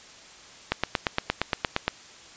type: click train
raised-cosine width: 0.3 ms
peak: -6 dBFS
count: 11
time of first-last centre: 0.72-1.88 s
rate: 8.62 Hz
effects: white hiss -48 dBFS RMS until 2.36 s + resampled to 16000 Hz